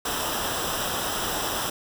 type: noise with comb filter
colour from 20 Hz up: pink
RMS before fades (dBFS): -28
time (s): 0.05-1.7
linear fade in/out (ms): 5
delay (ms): 0.45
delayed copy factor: -0.7
effects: none